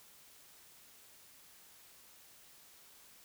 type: silence
effects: white hiss -60 dBFS RMS until 3.24 s